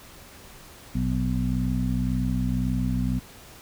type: harmonic tone with a mistuned harmonic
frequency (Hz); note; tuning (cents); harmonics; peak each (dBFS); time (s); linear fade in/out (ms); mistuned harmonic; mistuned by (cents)
61.9; B1; +5; 1 / 2 / 3 / 4; -28 / -28 / -28 / -28; 0.94-3.2; 20; 1; -150
effects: pink hiss -47 dBFS RMS until 3.61 s